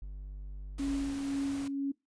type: tone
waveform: triangle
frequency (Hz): 49.03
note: G1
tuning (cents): +1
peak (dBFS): -37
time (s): 0.02-1.1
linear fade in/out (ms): 0
type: noise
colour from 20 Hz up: pink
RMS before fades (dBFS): -46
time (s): 0.78-1.68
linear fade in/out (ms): 5
type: tone with tremolo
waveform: sine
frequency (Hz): 277.2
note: C#4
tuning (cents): 0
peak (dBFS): -29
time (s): 0.79-1.92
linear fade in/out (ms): 10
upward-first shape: sine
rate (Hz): 2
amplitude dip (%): 35
effects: noise-tail reverb RT60 0.2 s tail -21 dB re dry + resampled to 22050 Hz